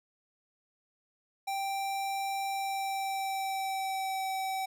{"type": "tone with pitch glide", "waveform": "square", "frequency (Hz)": [784, 766.1], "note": ["G5", "G5"], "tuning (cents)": [0, -40], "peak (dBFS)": -32, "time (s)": [1.47, 4.66], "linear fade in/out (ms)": 10, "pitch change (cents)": -40, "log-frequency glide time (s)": [2.48, 4.29], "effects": []}